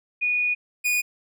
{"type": "tone pair in turn", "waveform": ["sine", "45% pulse"], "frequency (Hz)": [2461, 2461], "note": ["D#7", "D#7"], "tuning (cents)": [-20, -20], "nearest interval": "unison", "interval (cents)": 0, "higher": "neither", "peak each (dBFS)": -20, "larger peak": "neither", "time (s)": [[0.21, 0.55], [0.84, 1.02]], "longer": "first", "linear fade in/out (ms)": 20, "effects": []}